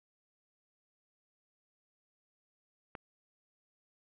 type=click; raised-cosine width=0.5 ms; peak=-27 dBFS; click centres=2.952 s; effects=resampled to 8000 Hz